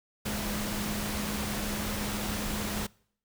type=tone in noise; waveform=sine; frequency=207.7 Hz; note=G#3; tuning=in tune; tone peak=-35 dBFS; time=0.25-2.87 s; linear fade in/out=10 ms; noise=pink; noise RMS=-34 dBFS; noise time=0.25-2.87 s; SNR=-4 dB; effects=noise-tail reverb RT60 0.6 s tail -24 dB re dry